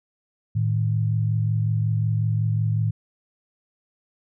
sine tone pair together, 110.14 / 155.6 Hz, A2 / D#3, +2 / 0 cents, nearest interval tritone, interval 598 cents, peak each -20 / -26 dBFS, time 0.55-2.91 s, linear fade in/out 10 ms, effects none

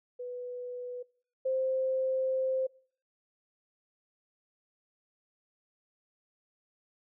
sine tone pair in turn, 493.9 / 523.3 Hz, B4 / C5, 0 / 0 cents, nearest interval minor second, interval 100 cents, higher second, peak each -36 / -27 dBFS, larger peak second, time 0.19-1.03 / 1.45-2.67 s, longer second, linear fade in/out 10 ms, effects noise-tail reverb RT60 0.5 s tail -24 dB re dry

